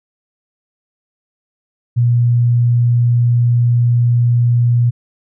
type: tone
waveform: sine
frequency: 120 Hz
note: B2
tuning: 49 cents flat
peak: -9 dBFS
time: 1.96-4.91 s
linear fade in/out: 20 ms
effects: none